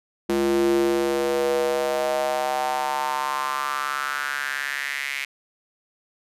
square tone with high-pass filter sweep, 69.3 Hz, C#2, in tune, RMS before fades -24 dBFS, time 0.29-5.25 s, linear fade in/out 5 ms, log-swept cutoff 290 to 2200 Hz, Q 4.7, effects resampled to 32000 Hz

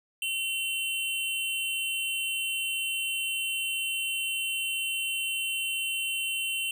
square tone pair together, 2738 / 3073 Hz, F7 / G7, -35 / -35 cents, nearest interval major second, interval 200 cents, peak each -31 / -33 dBFS, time 0.22-6.71 s, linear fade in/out 2 ms, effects none

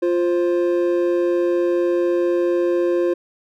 triangle tone pair together, 349.2 / 525 Hz, F4 / C5, 0 / +6 cents, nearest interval perfect fifth, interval 706 cents, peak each -15 / -20 dBFS, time 0.02-3.14 s, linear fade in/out 10 ms, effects none

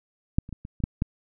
clicks, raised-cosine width 5 ms, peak -8 / -28 / -23 / -25 / -27 / -10 / -11 dBFS, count 7, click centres 0.385 / 0.491 / 0.527 / 0.651 / 0.803 / 0.839 / 1.021 s, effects none

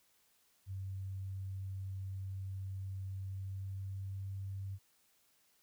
sine tone with pitch glide, 96 to 97.23 Hz, G2 to G2, -36 to -14 cents, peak -39 dBFS, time 0.66-4.79 s, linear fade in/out 50 ms, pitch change +22 cents, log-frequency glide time 3.17-4.36 s, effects white hiss -72 dBFS RMS until 5.62 s

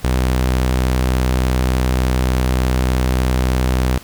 sawtooth tone, 63.4 Hz, B1, 46 cents sharp, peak -10 dBFS, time 0.04-3.98 s, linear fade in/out 5 ms, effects pink hiss -40 dBFS RMS until 4.03 s

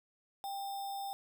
sine tone with sample-and-hold, 792 Hz, G5, 18 cents sharp, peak -37 dBFS, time 0.44-1.13 s, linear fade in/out 0 ms, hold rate 4410 Hz, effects none

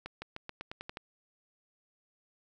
accelerating click train, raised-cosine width 0.3 ms, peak -24 dBFS, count 9, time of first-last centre 0.06-0.971 s, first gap 160 ms, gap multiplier 0.9, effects none

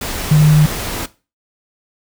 sine tone in noise, 152.1 Hz, D#3, 39 cents flat, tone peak -6 dBFS, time 0.31-0.66 s, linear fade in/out 5 ms, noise pink, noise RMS -23 dBFS, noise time 0.01-1.06 s, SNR +14 dB, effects noise-tail reverb RT60 0.3 s tail -17 dB re dry

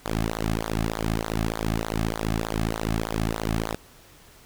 sawtooth tone with flanger, 54.8 Hz, A1, 6 cents flat, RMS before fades -27 dBFS, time 0.05-3.75 s, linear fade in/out 5 ms, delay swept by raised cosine 0.36 to 2.16 ms, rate 3.3 Hz, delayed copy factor -0.95, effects pink hiss -52 dBFS RMS until 4.45 s

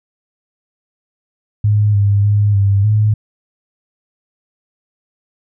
sine tone with pitch steps, 104.7 / 101.1 / 103.3 / 99.4 / 106.7 Hz, G#2 / G#2 / G#2 / G2 / G#2, +15 / -46 / -9 / +25 / +47 cents, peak -9 dBFS, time 1.64-3.14 s, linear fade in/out 5 ms, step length 300 ms, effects none

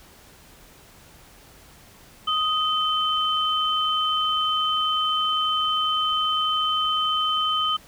sine tone pair together, 1249 / 3074 Hz, D#6 / G7, +6 / -35 cents, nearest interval octave + major third, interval 1559 cents, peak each -23 dBFS, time 2.27-7.77 s, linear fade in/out 10 ms, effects pink hiss -50 dBFS RMS until 7.87 s

